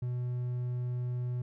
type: tone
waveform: triangle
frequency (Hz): 123.47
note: B2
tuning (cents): 0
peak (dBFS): -29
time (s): 0.02-1.42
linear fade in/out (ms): 5
effects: none